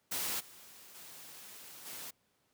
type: noise with level steps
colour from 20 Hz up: white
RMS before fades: -36 / -55 / -51 / -45 dBFS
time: 0.11-2.11 s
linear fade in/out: 10 ms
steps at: 0.39 / 0.94 / 1.85 s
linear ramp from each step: 20 ms
effects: pink hiss -75 dBFS RMS until 2.53 s + high-pass 100 Hz 12 dB/octave